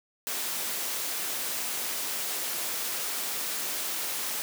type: high-pass noise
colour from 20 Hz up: white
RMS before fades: -32 dBFS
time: 0.27-4.42 s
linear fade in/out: 0 ms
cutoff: 230 Hz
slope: 12 dB/octave
effects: none